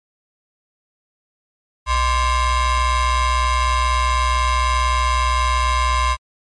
45% pulse ring-modulated tone, 551 Hz, C#5, 11 cents flat, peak -12 dBFS, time 1.86-6.17 s, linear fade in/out 50 ms, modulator 489 Hz, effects low-pass 7000 Hz 12 dB/octave + MP3 48 kbps

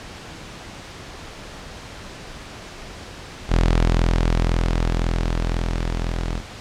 sawtooth tone with level ramp, 41.93 Hz, E1, 30 cents sharp, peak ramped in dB -10 to -19 dBFS, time 3.48-6.42 s, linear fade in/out 50 ms, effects pink hiss -37 dBFS RMS until 6.6 s + low-pass 6000 Hz 12 dB/octave

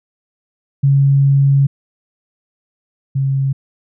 sine tone pair in turn, 138.6 / 135.9 Hz, C#3 / C#3, 0 / -34 cents, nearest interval unison, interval 34 cents, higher first, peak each -8 / -13 dBFS, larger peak first, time 0.83-1.67 / 3.15-3.53 s, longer first, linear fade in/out 10 ms, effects none

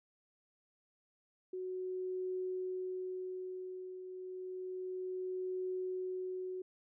sine tone with tremolo, 369.9 Hz, F#4, in tune, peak -35 dBFS, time 1.53-6.62 s, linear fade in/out 5 ms, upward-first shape triangle, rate 0.3 Hz, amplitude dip 65%, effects none

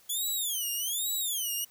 5% pulse tone with vibrato, 3322 Hz, G#7, in tune, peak -22 dBFS, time 0.09-1.65 s, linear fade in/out 10 ms, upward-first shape sine, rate 1.2 Hz, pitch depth 280 cents each way, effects white hiss -60 dBFS RMS until 1.7 s

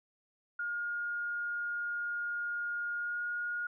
sine tone with pitch glide, 1423 to 1433.7 Hz, F6 to F6, +32 to +45 cents, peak -33 dBFS, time 0.59-3.67 s, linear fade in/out 5 ms, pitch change +13 cents, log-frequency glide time 2.95-3.21 s, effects none

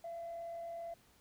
sine tone with frequency modulation, 677 Hz, E5, 46 cents sharp, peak -40 dBFS, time 0.04-0.94 s, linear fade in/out 5 ms, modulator 37.5 Hz, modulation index 0.24, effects tanh soft clip ceiling -38 dBFS + pink hiss -67 dBFS RMS until 1.2 s

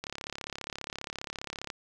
click train, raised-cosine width 0.2 ms, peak -19 dBFS, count 59, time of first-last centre 0.04-1.702 s, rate 34.9 Hz, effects none

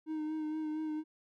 triangle tone with vibrato, 310 Hz, D#4, 6 cents flat, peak -32 dBFS, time 0.06-1.04 s, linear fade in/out 50 ms, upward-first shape sine, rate 4.3 Hz, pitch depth 25 cents each way, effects none

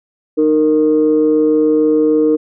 sine tone pair together, 307.1 / 463.3 Hz, D#4 / A#4, -23 / -11 cents, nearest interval perfect fifth, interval 712 cents, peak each -11 dBFS, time 0.37-2.37 s, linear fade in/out 20 ms, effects tanh soft clip ceiling -3 dBFS

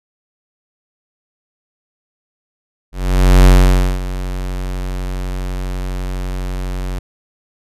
square tone with ADSR envelope, 46.03 Hz, F#1, 8 cents flat, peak -4 dBFS, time 2.92-6.99 s, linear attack 530 ms, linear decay 540 ms, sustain -16 dB, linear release 4 ms, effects resampled to 32000 Hz

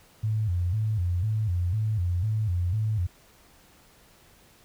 sine tone with vibrato, 98 Hz, G2, in tune, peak -23 dBFS, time 0.23-3.07 s, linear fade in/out 10 ms, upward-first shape square, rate 2 Hz, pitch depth 180 cents each way, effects pink hiss -57 dBFS RMS until 4.64 s

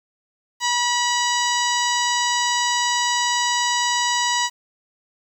harmonic tone with a mistuned harmonic, 968 Hz, B5, 35 cents flat, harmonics 1 / 2 / 3 / 4 / 5 / 6 / 7 / 8, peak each -22 / -25 / -27 / -28 / -29 / -30 / -30 / -31 dBFS, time 0.6-4.5 s, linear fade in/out 50 ms, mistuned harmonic 3, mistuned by +23 cents, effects 8-bit

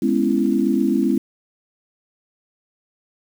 sine chord, C# minor seventh, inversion second, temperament just, 207.9 / 249.5 / 277.2 / 332.6 Hz, G#3 / B3 / C#4 / E4, +2 / +18 / 0 / +16 cents, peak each -21 dBFS, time 0.02-1.18 s, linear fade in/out 5 ms, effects 7-bit

